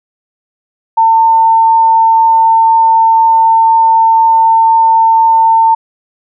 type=tone; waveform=sine; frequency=901 Hz; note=A5; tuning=41 cents sharp; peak=-4 dBFS; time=0.97-5.75 s; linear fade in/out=10 ms; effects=none